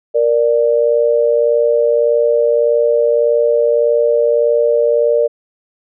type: tone pair together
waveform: sine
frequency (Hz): 468.3 / 590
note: A#4 / D5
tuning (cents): +8 / +8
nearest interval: major third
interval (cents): 400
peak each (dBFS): -12 / -13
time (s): 0.14-5.28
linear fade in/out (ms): 20
effects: none